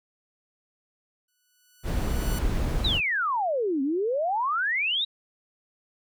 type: tone with exponential growth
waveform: 5% pulse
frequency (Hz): 1480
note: F#6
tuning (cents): 0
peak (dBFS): -23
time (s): 1.28-2.39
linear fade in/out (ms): 5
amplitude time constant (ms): 240
type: noise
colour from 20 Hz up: brown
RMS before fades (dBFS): -26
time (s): 1.83-3.01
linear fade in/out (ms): 50
type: exponential two-way sweep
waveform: sine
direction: down then up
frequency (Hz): 4073 to 261.6 to 3899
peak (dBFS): -23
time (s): 2.84-5.05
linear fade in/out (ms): 10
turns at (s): 3.82
effects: none